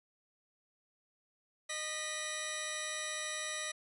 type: tone pair together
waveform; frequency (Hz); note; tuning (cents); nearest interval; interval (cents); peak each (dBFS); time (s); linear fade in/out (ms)
10% pulse; 614 / 1954; D#5 / B6; -23 / -19; octave + minor sixth; 2004; -33 / -29; 1.69-3.72; 10
effects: resampled to 24000 Hz